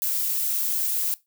violet noise, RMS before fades -25 dBFS, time 0.02-1.14 s, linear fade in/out 0 ms, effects noise-tail reverb RT60 0.2 s tail -19 dB re dry

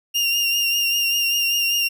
30% pulse tone with vibrato, 2794 Hz, F7, in tune, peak -15 dBFS, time 0.14-1.89 s, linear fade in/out 20 ms, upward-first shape triangle, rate 5.1 Hz, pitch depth 33 cents each way, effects none

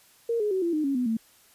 sine tone with pitch steps, 464.7 / 418.8 / 377.5 / 340.2 / 306.6 / 276.3 / 249 / 224.4 Hz, A#4 / G#4 / F#4 / F4 / D#4 / C#4 / B3 / A3, -5 / +15 / +35 / -45 / -25 / -6 / +14 / +34 cents, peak -23 dBFS, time 0.29-1.17 s, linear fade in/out 5 ms, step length 110 ms, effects white hiss -58 dBFS RMS until 1.54 s + resampled to 32000 Hz

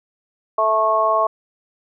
harmonic tone, 218.8 Hz, A3, 9 cents flat, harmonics 2 / 3 / 4 / 5, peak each -27 / -18 / -25 / -17 dBFS, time 0.58-1.27 s, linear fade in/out 5 ms, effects none

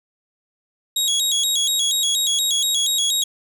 25% pulse tone with vibrato, 3556 Hz, A7, 18 cents sharp, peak -13 dBFS, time 0.96-3.24 s, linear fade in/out 5 ms, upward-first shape square, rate 4.2 Hz, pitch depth 110 cents each way, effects none

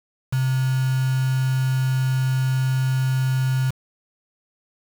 sine tone with quantisation, 130.81 Hz, C3, in tune, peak -18 dBFS, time 0.32-3.71 s, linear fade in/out 10 ms, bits 5, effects none

